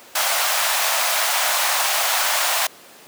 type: high-pass noise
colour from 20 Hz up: pink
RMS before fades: -20 dBFS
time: 0.15-2.67 s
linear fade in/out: 5 ms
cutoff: 620 Hz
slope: 48 dB/octave
effects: pink hiss -44 dBFS RMS until 3.07 s + high-pass 300 Hz 12 dB/octave